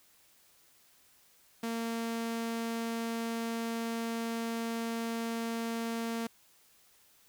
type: tone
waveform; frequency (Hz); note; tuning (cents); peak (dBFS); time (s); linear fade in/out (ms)
sawtooth; 229.5; A#3; -27; -29; 1.63-6.27; 5
effects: white hiss -64 dBFS RMS until 7.28 s